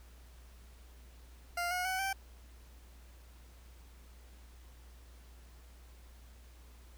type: tone with pitch steps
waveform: 20% pulse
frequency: 698.5 / 724 / 750.4 / 777.7 Hz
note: F5 / F#5 / F#5 / G5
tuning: 0 / -38 / +24 / -14 cents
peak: -28 dBFS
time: 1.57-2.13 s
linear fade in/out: 5 ms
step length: 140 ms
effects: added 60 Hz sine -53 dBFS peak until 6.97 s + pink hiss -63 dBFS RMS until 6.97 s